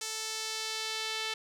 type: tone with band-pass filter sweep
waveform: sawtooth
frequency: 440 Hz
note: A4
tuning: in tune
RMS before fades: -36 dBFS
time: 0.01-1.34 s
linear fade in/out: 5 ms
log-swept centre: 6300 to 3500 Hz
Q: 1.4
effects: none